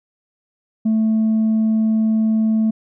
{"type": "tone with tanh clipping", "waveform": "triangle", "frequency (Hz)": 220, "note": "A3", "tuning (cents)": 0, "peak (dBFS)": -14, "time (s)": [0.85, 2.71], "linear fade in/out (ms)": 10, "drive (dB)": 6, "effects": []}